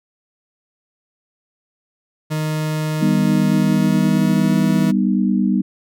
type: tone with pitch glide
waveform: 40% pulse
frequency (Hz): 154.9 to 161.2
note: D#3 to E3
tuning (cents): -7 to -38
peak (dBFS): -18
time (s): 2.3-4.92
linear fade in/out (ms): 20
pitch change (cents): +69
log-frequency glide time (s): 3.39-4.57
type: chord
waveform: sine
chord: G augmented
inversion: none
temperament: just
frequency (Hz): 196 / 245 / 306.2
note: G3 / B3 / D#4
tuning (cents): 0 / -14 / -28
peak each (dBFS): -16 / -19 / -22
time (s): 3.01-5.62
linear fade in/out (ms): 10
effects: none